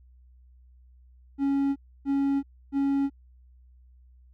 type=tone bursts; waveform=triangle; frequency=277.2 Hz; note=C#4; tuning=in tune; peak=-20 dBFS; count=3; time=1.38-3.1 s; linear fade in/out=50 ms; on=380 ms; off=290 ms; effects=added 62 Hz sine -52 dBFS peak until 4.33 s